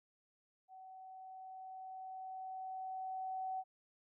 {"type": "tone with level ramp", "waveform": "sine", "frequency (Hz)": 755, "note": "F#5", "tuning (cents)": 35, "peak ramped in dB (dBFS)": [-52, -37], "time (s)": [0.68, 3.64], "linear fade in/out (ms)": 50, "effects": []}